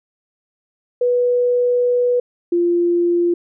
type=tone pair in turn; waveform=sine; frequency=490.2 / 346.6 Hz; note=B4 / F4; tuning=-13 / -13 cents; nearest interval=tritone; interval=600 cents; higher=first; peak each=-13 dBFS; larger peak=neither; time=1.01-2.2 / 2.52-3.34 s; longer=first; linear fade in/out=5 ms; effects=none